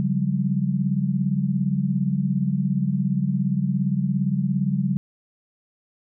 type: tone cluster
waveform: sine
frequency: 141 / 181.3 / 198.6 Hz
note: C#3 / F#3 / G3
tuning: +30 / -35 / +23 cents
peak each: -24 dBFS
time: 0-4.97 s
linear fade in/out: 0 ms
effects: none